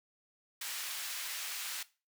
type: high-pass noise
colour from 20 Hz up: pink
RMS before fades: -40 dBFS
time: 0.61-1.83 s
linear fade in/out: 5 ms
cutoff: 1900 Hz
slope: 12 dB/octave
effects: noise-tail reverb RT60 0.3 s tail -18 dB re dry